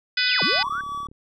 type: harmonic tone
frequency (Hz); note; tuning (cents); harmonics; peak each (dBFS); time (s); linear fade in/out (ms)
498.5; B4; +16; 3 / 4 / 5 / 6 / 7 / 8 / 9 / 10; -25 / -27 / -27 / -32 / -27 / -31 / -30 / -25; 0.17-0.63; 5
type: linear two-way sweep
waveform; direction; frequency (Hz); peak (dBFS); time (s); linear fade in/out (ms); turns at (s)
sine; down then up; 3902 to 139.1 to 1578; -26; 0.27-0.81; 2; 0.43
type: tone with tremolo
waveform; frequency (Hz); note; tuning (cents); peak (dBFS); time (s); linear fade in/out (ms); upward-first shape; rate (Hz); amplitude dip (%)
triangle; 1144; D6; -46; -25; 0.42-1.07; 2; sine; 4.2; 30
type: click train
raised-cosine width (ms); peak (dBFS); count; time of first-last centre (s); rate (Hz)
3; -34; 22; 0.53-1.115; 35.9
effects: none